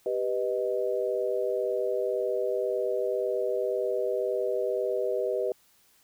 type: chord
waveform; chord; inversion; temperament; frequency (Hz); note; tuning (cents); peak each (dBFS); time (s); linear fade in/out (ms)
sine; G augmented; none; equal; 392 / 493.9 / 622.3; G4 / B4 / D#5; 0 / 0 / 0; -30 / -29 / -31; 0.06-5.52; 2
effects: white hiss -63 dBFS RMS until 6.03 s